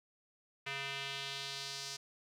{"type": "tone with band-pass filter sweep", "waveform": "square", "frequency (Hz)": 138.3, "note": "C#3", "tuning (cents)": -4, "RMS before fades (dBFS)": -42, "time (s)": [0.66, 1.97], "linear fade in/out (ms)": 10, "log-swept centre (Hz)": [2400, 5400], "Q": 2, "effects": []}